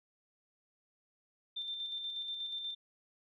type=tone with tremolo; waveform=sine; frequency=3575 Hz; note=A7; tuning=27 cents sharp; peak=-36 dBFS; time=1.56-2.75 s; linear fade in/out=10 ms; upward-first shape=square; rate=8.3 Hz; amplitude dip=35%; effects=none